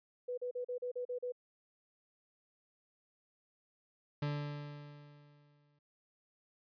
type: tone bursts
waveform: sine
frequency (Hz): 493.9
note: B4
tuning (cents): 0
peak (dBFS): -36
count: 8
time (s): 0.28-1.322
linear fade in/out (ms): 10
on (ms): 97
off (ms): 38
type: tone with exponential decay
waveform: 40% pulse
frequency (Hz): 146.2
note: D3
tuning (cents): -7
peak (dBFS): -32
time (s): 4.22-5.79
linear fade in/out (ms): 5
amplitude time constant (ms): 340
effects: resampled to 11025 Hz